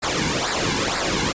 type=noise with flanger; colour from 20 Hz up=pink; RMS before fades=-22 dBFS; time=0.02-1.33 s; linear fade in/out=20 ms; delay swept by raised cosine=0.32 to 1.62 ms; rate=2.1 Hz; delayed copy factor=-0.75; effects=resampled to 16000 Hz